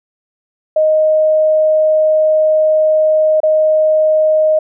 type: tone with dropouts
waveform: sine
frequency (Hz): 622.3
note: D#5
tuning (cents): 0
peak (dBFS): -8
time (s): 0.76-4.59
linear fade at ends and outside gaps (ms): 5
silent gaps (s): 3.403-3.432
effects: none